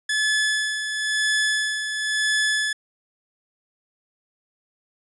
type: tone with tremolo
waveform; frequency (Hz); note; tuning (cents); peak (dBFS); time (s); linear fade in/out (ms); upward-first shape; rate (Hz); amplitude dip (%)
sawtooth; 1721; A6; -39; -15; 0.09-2.73; 5; sine; 0.98; 55
effects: resampled to 24000 Hz